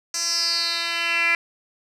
10% pulse tone with band-pass filter sweep, 337.9 Hz, E4, 43 cents sharp, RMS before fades -23 dBFS, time 0.14-1.35 s, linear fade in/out 2 ms, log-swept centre 6400 to 2300 Hz, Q 5.6, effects none

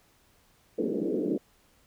white band-pass noise, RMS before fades -29 dBFS, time 0.78-1.38 s, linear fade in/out 5 ms, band 190 to 470 Hz, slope 48 dB/octave, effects pink hiss -64 dBFS RMS until 1.86 s

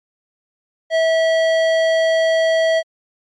square tone, 650 Hz, E5, 24 cents flat, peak -14 dBFS, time 0.9-2.83 s, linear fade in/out 50 ms, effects low-pass 4000 Hz 12 dB/octave + Opus 48 kbps

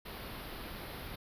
pink band-stop noise, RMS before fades -44 dBFS, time 0.05-1.16 s, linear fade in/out 10 ms, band 4800 to 11000 Hz, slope 48 dB/octave, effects resampled to 32000 Hz

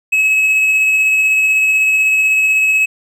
triangle tone with tremolo, 2572 Hz, E7, 43 cents flat, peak -7 dBFS, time 0.12-2.86 s, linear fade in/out 10 ms, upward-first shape triangle, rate 16 Hz, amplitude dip 25%, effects none

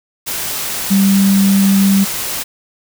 sine tone in noise, 196 Hz, G3, in tune, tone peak -8 dBFS, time 0.9-2.05 s, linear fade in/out 20 ms, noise white, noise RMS -21 dBFS, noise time 0.26-2.44 s, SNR +10 dB, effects none

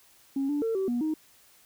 sine tone with pitch steps, 273.4 / 291.4 / 451.5 / 383.5 / 241.1 / 312 Hz, C#4 / D4 / A4 / G4 / B3 / D#4, -24 / -13 / +45 / -38 / -41 / +5 cents, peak -24 dBFS, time 0.36-1.14 s, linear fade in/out 5 ms, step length 130 ms, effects tanh soft clip ceiling -22 dBFS + white hiss -59 dBFS RMS until 1.65 s

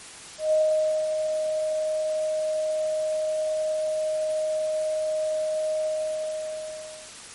sine tone with ADSR envelope, 622.3 Hz, D#5, in tune, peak -17 dBFS, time 0.38-7.12 s, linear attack 150 ms, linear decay 530 ms, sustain -6 dB, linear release 1300 ms, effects white hiss -42 dBFS RMS until 7.34 s + MP3 48 kbps

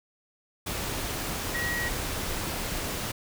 sine tone in noise, 1908 Hz, A#6, 40 cents sharp, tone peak -29 dBFS, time 1.54-1.89 s, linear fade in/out 10 ms, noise pink, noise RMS -32 dBFS, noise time 0.66-3.12 s, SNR 0 dB, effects none

